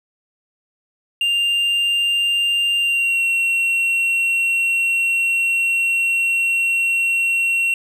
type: tone with pitch glide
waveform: triangle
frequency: 2794 to 2730 Hz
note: F7 to F7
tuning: 0 to -40 cents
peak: -14 dBFS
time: 1.21-7.74 s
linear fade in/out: 2 ms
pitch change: -40 cents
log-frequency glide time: 2.78-3.23 s
effects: none